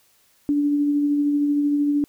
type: tone with tremolo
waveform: sine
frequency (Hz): 290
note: D4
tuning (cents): -22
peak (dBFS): -16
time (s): 0.49-2.04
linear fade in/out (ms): 0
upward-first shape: sine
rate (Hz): 13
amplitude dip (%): 25
effects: white hiss -60 dBFS RMS until 2.08 s